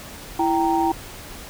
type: tone cluster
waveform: sine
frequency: 332.5 / 780 / 930 Hz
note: E4 / G5 / A#5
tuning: +15 / -9 / -4 cents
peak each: -21 / -21 / -23 dBFS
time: 0.39-0.92 s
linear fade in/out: 5 ms
effects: pink hiss -38 dBFS RMS until 1.49 s